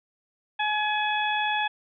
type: harmonic tone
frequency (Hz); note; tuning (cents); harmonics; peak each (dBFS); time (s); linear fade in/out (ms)
846; G#5; +32; 1 / 2 / 3 / 4; -26 / -29 / -31 / -32; 0.59-1.68; 10
effects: none